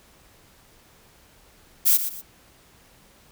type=noise with echo; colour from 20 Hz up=violet; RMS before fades=-17 dBFS; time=1.85-1.98 s; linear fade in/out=20 ms; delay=120 ms; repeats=2; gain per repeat=-10 dB; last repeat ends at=2.22 s; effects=pink hiss -55 dBFS RMS until 3.31 s